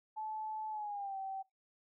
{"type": "tone with pitch glide", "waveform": "sine", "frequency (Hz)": [867, 772.4], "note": ["A5", "G5"], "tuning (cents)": [-26, -26], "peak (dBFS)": -38, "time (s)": [0.16, 1.43], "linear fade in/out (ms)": 20, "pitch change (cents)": -200, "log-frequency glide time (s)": [0.7, 1.17], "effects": ["noise-tail reverb RT60 0.2 s tail -21 dB re dry"]}